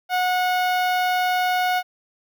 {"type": "tone with notch filter", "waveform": "sawtooth", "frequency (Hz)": 730, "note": "F#5", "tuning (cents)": -24, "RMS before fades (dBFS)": -21, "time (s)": [0.09, 1.83], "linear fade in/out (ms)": 50, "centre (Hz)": 8100, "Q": 0.55, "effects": []}